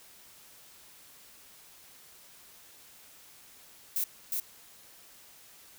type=noise with echo; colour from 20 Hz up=violet; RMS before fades=-30 dBFS; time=3.96-4.04 s; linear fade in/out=2 ms; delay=360 ms; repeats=1; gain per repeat=-2 dB; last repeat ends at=4.4 s; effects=white hiss -55 dBFS RMS until 5.78 s